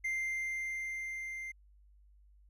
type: tone with level ramp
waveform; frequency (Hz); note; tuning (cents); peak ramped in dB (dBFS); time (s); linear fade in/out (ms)
triangle; 2093; C7; 0; -30 to -38; 0.04-1.52; 10
effects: added 50 Hz sine -59 dBFS peak until 2.49 s